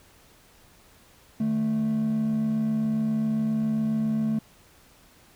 triangle tone pair together, 152.61 / 220 Hz, D#3 / A3, -33 / 0 cents, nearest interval tritone, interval 633 cents, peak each -29 / -20 dBFS, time 1.4-4.39 s, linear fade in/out 5 ms, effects tanh soft clip ceiling -17 dBFS + pink hiss -56 dBFS RMS until 5.35 s

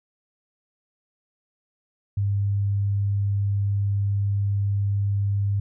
sine tone, 100.4 Hz, G2, 42 cents sharp, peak -20 dBFS, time 2.17-5.6 s, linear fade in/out 5 ms, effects none

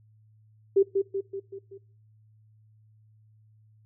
sine tone with echo, 392 Hz, G4, in tune, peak -16 dBFS, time 0.76-0.83 s, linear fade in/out 10 ms, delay 190 ms, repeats 5, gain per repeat -5 dB, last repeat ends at 1.78 s, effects noise-tail reverb RT60 0.5 s tail -22 dB re dry + added 108 Hz sine -56 dBFS peak until 3.85 s

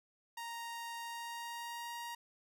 sawtooth tone with pitch glide, 932.3 to 942.6 Hz, A#5 to A#5, 0 to +19 cents, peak -38 dBFS, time 0.37-2.15 s, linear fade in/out 5 ms, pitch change +19 cents, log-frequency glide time 1-1.93 s, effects none

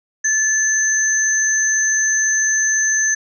sine tone pair together, 1738 / 6194 Hz, A6 / G8, -22 / -22 cents, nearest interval octave + minor seventh, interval 2200 cents, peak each -18 / -16 dBFS, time 0.24-3.15 s, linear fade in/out 10 ms, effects none

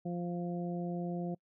harmonic tone, 174.61 Hz, F3, in tune, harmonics 1 / 2 / 3 / 4, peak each -35 / -41 / -45 / -45 dBFS, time 0.05-1.35 s, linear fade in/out 10 ms, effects noise-tail reverb RT60 0.1 s tail -26 dB re dry

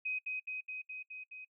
sine tone with echo, 2518 Hz, D#7, 20 cents sharp, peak -33 dBFS, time 0.05-0.19 s, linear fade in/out 10 ms, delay 210 ms, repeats 6, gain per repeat -2 dB, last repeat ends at 1.45 s, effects noise-tail reverb RT60 0.1 s tail -26 dB re dry

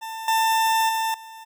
40% pulse tone with level steps, 893 Hz, A5, 25 cents sharp, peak -30 / -17 / -21 / -38 dBFS, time 0.01-1.45 s, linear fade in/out 20 ms, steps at 0.28 / 0.89 / 1.14 s, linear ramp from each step 2 ms, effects none

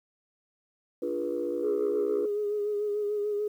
sine chord, D diminished seventh, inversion none, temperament equal with one note detuned, 293.7 / 349.2 / 415.3 / 484.8 Hz, D4 / F4 / Ab4 / Cb5, 0 / 0 / 0 / -32 cents, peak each -35 / -32 / -36 / -31 dBFS, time 1.02-2.26 s, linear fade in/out 5 ms
sine tone with vibrato, 415.3 Hz, G#4, in tune, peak -26 dBFS, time 1.63-3.48 s, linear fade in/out 5 ms, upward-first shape sine, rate 6.8 Hz, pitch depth 31 cents each way
effects tanh soft clip ceiling -20 dBFS + 10-bit

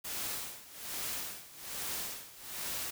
white noise with tremolo, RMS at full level -37 dBFS, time 0.04-2.91 s, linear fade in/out 10 ms, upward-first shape sine, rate 1.2 Hz, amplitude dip 85%, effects none

